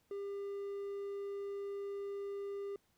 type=tone; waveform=triangle; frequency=400 Hz; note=G4; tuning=35 cents sharp; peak=-37 dBFS; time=0.11-2.76 s; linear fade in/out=2 ms; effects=pink hiss -75 dBFS RMS until 2.97 s